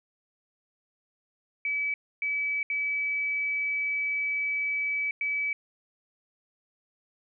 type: tone bursts at uneven times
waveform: sine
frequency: 2292 Hz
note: D7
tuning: 43 cents flat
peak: -26 dBFS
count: 4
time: 1.65-1.94 / 2.22-2.63 / 2.7-5.11 / 5.21-5.53 s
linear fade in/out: 2 ms
effects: none